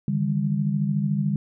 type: tone cluster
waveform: sine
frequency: 145.9 / 159.3 / 199.9 Hz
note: D3 / D#3 / G3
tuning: -11 / +41 / +34 cents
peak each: -24 / -29 / -24 dBFS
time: 0.08-1.36 s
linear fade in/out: 2 ms
effects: none